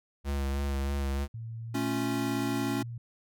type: tone with vibrato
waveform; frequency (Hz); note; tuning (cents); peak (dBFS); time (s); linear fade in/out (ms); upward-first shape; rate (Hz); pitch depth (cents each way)
square; 69.3; C#2; 0; -29; 0.24-1.28; 50; sine; 3.2; 27
type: tone with pitch glide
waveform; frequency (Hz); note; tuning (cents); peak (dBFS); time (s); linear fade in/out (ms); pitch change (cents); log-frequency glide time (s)
sine; 113.7 to 117.71; A#2 to A#2; -43 to +17; -36; 1.34-2.98; 5; +60; 1.58-1.99
type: chord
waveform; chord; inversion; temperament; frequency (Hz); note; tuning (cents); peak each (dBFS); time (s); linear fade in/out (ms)
square; A augmented; none; equal; 220 / 277.2 / 349.2; A3 / C#4 / E#4; 0 / 0 / 0; -36 / -31 / -37; 1.74-2.83; 10
effects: none